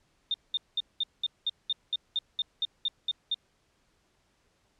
sine tone bursts, 3632 Hz, A#7, 46 cents flat, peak -25 dBFS, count 14, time 0.31-3.344 s, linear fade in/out 2 ms, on 31 ms, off 200 ms, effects pink hiss -70 dBFS RMS until 4.79 s + low-pass 8000 Hz 12 dB/octave

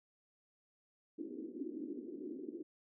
pink band-pass noise, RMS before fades -45 dBFS, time 1.18-2.63 s, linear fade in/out 10 ms, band 260 to 370 Hz, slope 48 dB/octave, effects none

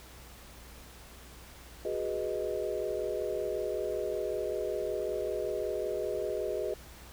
sine chord, G# minor seventh, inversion third, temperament equal, 370 / 415.3 / 493.9 / 622.3 Hz, F#4 / G#4 / B4 / D#5, 0 / 0 / 0 / 0 cents, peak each -37 / -35 / -37 / -36 dBFS, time 1.85-6.74 s, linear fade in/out 2 ms, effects added 60 Hz sine -52 dBFS peak until 7.12 s + pink hiss -52 dBFS RMS until 7.12 s

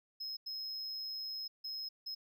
triangle tone bursts at uneven times, 5140 Hz, E8, 45 cents flat, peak -38 dBFS, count 4, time 0.2-0.37 / 0.46-1.48 / 1.64-1.89 / 2.06-2.15 s, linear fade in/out 10 ms, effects none

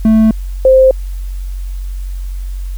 triangle / sine tone pair in turn, 220 / 523.3 Hz, A3 / C5, 0 / 0 cents, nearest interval octave + minor third, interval 1500 cents, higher second, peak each -3 dBFS, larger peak neither, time 0.05-0.31 / 0.65-0.91 s, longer neither, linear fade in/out 2 ms, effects added 46 Hz sine -18 dBFS peak until 2.77 s + white hiss -44 dBFS RMS until 2.77 s

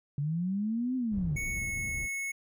sine linear two-way sweep, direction up then down, 138.4 to 261.2 to 138.4 Hz, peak -28 dBFS, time 0.18-1.36 s, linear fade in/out 2 ms, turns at 0.96 s
white low-pass noise, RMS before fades -39 dBFS, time 1.1-2.09 s, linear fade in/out 50 ms, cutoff 100 Hz, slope 12 dB/octave
square tone with pitch glide, 2217 to 2195 Hz, C#7 to C#7, 0 to -18 cents, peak -33 dBFS, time 1.36-2.32 s, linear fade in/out 10 ms, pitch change -18 cents, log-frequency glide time 1.51-1.6 s
effects none

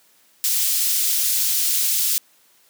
white high-pass noise, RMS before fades -20 dBFS, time 0.44-2.18 s, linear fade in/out 0 ms, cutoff 3900 Hz, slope 12 dB/octave, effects white hiss -57 dBFS RMS until 2.69 s + high-pass 150 Hz 12 dB/octave

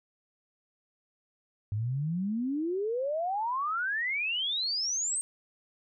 sine exponential sweep, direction up, 100.1 to 8620 Hz, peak -28 dBFS, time 1.72-5.21 s, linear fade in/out 0 ms, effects none

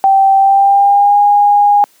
sine tone with pitch glide, 779 to 819.1 Hz, G5 to G#5, -11 to -24 cents, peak -5 dBFS, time 0.04-1.84 s, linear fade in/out 0 ms, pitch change +87 cents, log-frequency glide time 0.37-1.19 s, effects white hiss -50 dBFS RMS until 2 s + high-pass 200 Hz 12 dB/octave

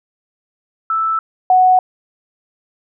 sine tone pair in turn, 1318.5 / 740 Hz, E6 / F#5, 0 / 0 cents, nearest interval minor seventh, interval 1000 cents, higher first, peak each -14 / -7 dBFS, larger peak second, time 0.9-1.19 / 1.5-1.79 s, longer neither, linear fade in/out 2 ms, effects none

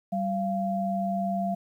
sine tone pair together, 193.4 / 689.2 Hz, G3 / F5, -23 / -23 cents, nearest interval octave + minor seventh, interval 2200 cents, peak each -28 dBFS, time 0.12-1.55 s, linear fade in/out 10 ms, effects 10-bit

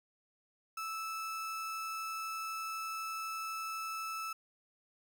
35% pulse tone, 1312 Hz, E6, 9 cents flat, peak -36 dBFS, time 0.77-4.33 s, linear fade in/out 5 ms, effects none

